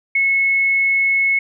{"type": "tone", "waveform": "sine", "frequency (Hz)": 2190, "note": "C#7", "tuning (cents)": -22, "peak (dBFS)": -13, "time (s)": [0.15, 1.39], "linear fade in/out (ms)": 5, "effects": []}